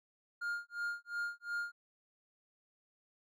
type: tone with tremolo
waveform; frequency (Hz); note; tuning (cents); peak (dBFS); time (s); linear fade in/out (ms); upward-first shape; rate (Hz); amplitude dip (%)
triangle; 1412; F6; +19; -32; 0.41-1.72; 10; sine; 2.8; 100
effects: none